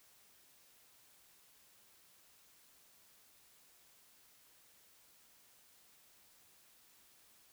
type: silence
effects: white hiss -66 dBFS RMS until 7.52 s